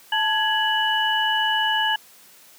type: tone cluster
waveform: sine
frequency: 877 / 1669 / 2954 Hz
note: A5 / G#6 / F#7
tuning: -6 / +8 / -3 cents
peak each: -23 dBFS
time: 0.12-1.96 s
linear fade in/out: 5 ms
effects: white hiss -50 dBFS RMS until 2.58 s + high-pass 150 Hz 12 dB/octave